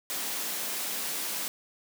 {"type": "high-pass noise", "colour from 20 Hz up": "white", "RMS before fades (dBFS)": -33, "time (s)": [0.1, 1.48], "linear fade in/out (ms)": 0, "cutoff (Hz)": 170, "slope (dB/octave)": 48, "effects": []}